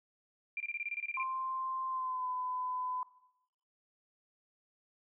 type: tone bursts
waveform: sine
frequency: 2377 Hz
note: D7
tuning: 20 cents sharp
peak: -34 dBFS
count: 12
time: 0.57-1.23 s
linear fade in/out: 2 ms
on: 33 ms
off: 24 ms
type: tone with pitch glide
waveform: sine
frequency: 1046.5 to 1007.4 Hz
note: C6 to B5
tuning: 0 to +34 cents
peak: -34 dBFS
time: 1.17-3.03 s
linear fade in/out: 2 ms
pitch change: -66 cents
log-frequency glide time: 1.88-2.28 s
effects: noise-tail reverb RT60 0.9 s tail -18 dB re dry